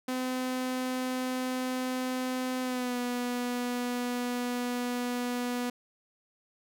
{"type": "tone with pitch glide", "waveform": "sawtooth", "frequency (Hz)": [255.4, 245], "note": ["C4", "B3"], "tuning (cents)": [-42, -14], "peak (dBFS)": -26, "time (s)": [0.08, 5.7], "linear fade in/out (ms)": 5, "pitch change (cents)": -72, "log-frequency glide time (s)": [2.62, 2.98], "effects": []}